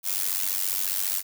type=noise with amplitude modulation; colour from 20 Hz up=blue; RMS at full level=-23 dBFS; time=0.03-1.23 s; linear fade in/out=50 ms; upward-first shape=sine; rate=94.7 Hz; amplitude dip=95%; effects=none